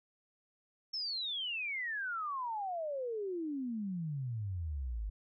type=exponential sweep; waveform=sine; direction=down; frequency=5430 to 49 Hz; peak=-35 dBFS; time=0.93-5.1 s; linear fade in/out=10 ms; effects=none